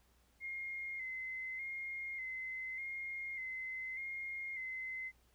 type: tone with vibrato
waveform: sine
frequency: 2093 Hz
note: C7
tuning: in tune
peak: -40 dBFS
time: 0.4-5.12 s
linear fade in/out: 50 ms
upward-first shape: square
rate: 0.84 Hz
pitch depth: 33 cents each way
effects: added 60 Hz sine -70 dBFS peak until 5.34 s + pink hiss -73 dBFS RMS until 5.34 s